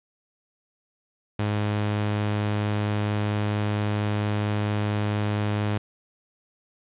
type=tone; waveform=sawtooth; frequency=104.4 Hz; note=G#2; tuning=10 cents sharp; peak=-19 dBFS; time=1.39-5.78 s; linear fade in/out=5 ms; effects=resampled to 8000 Hz + 8-bit